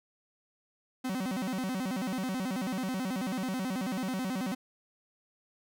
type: tone with vibrato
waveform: 45% pulse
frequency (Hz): 220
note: A3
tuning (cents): 0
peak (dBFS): -31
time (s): 1.04-4.55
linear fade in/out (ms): 10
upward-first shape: square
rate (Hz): 9.2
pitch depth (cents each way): 270
effects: none